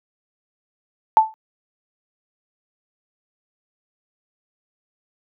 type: tone with exponential decay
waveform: sine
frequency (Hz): 878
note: A5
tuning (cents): -4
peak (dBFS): -4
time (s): 1.17-1.34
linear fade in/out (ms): 0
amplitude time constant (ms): 35
effects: high-pass 400 Hz 12 dB/octave